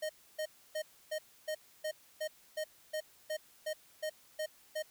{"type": "tone bursts", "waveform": "square", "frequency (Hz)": 619, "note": "D#5", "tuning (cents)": -9, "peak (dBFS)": -35, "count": 14, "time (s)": [0.02, 4.826], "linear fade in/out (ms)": 10, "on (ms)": 74, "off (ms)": 290, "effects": ["white hiss -63 dBFS RMS until 4.9 s"]}